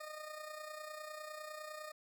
20% pulse tone with amplitude modulation, 613 Hz, D#5, 26 cents flat, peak -38 dBFS, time 0-1.92 s, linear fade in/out 10 ms, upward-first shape sine, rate 29.9 Hz, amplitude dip 55%, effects none

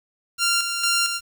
10% pulse tone with tremolo, 1387 Hz, F6, 12 cents flat, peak -10 dBFS, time 0.38-1.21 s, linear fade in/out 50 ms, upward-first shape square, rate 2.2 Hz, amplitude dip 50%, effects 8-bit

